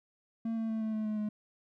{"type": "tone with pitch steps", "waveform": "triangle", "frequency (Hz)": [226.7, 224.1, 221.5, 219, 216.5, 214, 211.5], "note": ["A#3", "A3", "A3", "A3", "A3", "A3", "G#3"], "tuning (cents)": [-48, 32, 12, -8, -28, -48, 32], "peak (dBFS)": -29, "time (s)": [0.45, 1.29], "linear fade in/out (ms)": 5, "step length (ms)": 120, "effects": []}